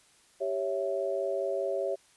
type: chord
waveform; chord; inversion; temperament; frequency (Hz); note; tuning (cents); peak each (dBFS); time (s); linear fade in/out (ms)
sine; C# diminished; second; equal; 392 / 554.4 / 659.3; G4 / C#5 / E5; 0 / 0 / 0; -33 / -31 / -34; 0.4-1.96; 20
effects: white hiss -62 dBFS RMS until 2.16 s + resampled to 24000 Hz